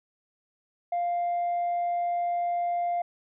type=tone; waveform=sine; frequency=698.5 Hz; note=F5; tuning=in tune; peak=-23 dBFS; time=0.92-3.02 s; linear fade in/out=5 ms; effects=tanh soft clip ceiling -23 dBFS